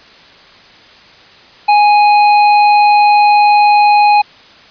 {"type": "tone with tanh clipping", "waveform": "triangle", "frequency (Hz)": 830.6, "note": "G#5", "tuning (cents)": 0, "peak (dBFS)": -7, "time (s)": [1.68, 4.22], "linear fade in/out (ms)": 10, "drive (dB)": 17, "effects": ["white hiss -40 dBFS RMS until 4.7 s", "resampled to 11025 Hz"]}